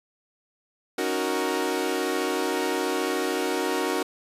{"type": "chord", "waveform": "sawtooth", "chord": "D# minor seventh", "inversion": "third", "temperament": "equal", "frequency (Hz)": [277.2, 311.1, 370, 466.2], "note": ["C#4", "D#4", "F#4", "A#4"], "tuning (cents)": [0, 0, 0, 0], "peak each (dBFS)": [-28, -27, -24, -26], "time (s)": [0.98, 4.03], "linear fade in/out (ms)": 5, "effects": ["resampled to 32000 Hz"]}